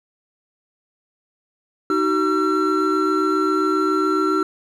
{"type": "tone cluster", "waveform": "triangle", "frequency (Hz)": [312, 379.4, 1354], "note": ["D#4", "F#4", "E6"], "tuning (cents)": [5, 43, 46], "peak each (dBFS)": -19, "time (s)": [1.9, 4.43], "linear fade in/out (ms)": 2, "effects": []}